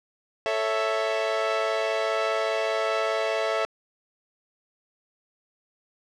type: chord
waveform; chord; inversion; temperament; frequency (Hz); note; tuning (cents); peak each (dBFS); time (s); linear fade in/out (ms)
sawtooth; A major; none; equal; 440 / 554.4 / 659.3; A4 / C#5 / E5; 0 / 0 / 0; -25 / -26 / -22; 0.46-3.65; 0
effects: low-pass 4000 Hz 12 dB/octave